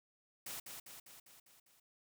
white noise with echo, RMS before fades -45 dBFS, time 0.46-0.6 s, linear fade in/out 5 ms, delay 200 ms, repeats 6, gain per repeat -4 dB, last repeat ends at 1.8 s, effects none

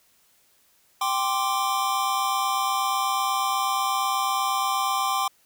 square chord, G suspended fourth, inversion none, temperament equal, 784 / 1046.5 / 1174.7 Hz, G5 / C6 / D6, 0 / 0 / 0 cents, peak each -28 / -27 / -28 dBFS, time 1.01-5.28 s, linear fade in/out 5 ms, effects white hiss -62 dBFS RMS until 5.45 s

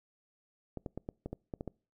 clicks, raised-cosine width 2 ms, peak -25 dBFS, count 9, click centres 0.773 / 0.862 / 0.976 / 1.089 / 1.26 / 1.33 / 1.538 / 1.609 / 1.677 s, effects noise-tail reverb RT60 0.4 s tail -26 dB re dry

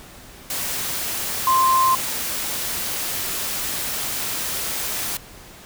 sine tone in noise, 1046.5 Hz, C6, in tune, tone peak -14 dBFS, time 1.47-1.95 s, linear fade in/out 2 ms, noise white, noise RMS -26 dBFS, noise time 0.5-5.17 s, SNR +9 dB, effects pink hiss -43 dBFS RMS until 5.65 s

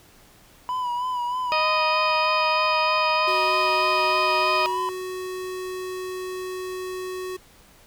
triangle tone with vibrato, 987.8 Hz, B5, in tune, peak -22 dBFS, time 0.69-4.89 s, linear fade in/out 0 ms, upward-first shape sine, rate 3.2 Hz, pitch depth 46 cents each way
harmonic tone, 622 Hz, D#5, 1 cent flat, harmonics 1 / 2 / 3 / 4 / 5 / 6 / 7 / 8, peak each -26 / -25 / -35 / -25 / -34 / -38 / -38 / -31 dBFS, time 1.52-4.66 s, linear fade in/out 0 ms
square tone, 370 Hz, F#4, in tune, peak -30 dBFS, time 3.27-7.37 s, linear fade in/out 10 ms
effects pink hiss -53 dBFS RMS until 7.86 s

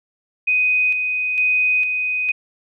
sine tone with tremolo, 2500 Hz, D#7, 8 cents sharp, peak -14 dBFS, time 0.47-2.32 s, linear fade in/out 10 ms, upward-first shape square, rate 1.1 Hz, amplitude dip 40%, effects none

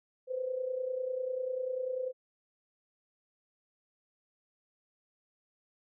sine tone with amplitude modulation, 512 Hz, C5, 38 cents flat, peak -29 dBFS, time 0.27-2.13 s, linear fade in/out 50 ms, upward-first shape sine, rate 30.1 Hz, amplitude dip 65%, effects none

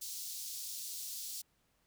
pink high-pass noise, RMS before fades -43 dBFS, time 0.01-1.42 s, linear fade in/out 10 ms, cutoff 4400 Hz, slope 24 dB/octave, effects pink hiss -75 dBFS RMS until 1.86 s

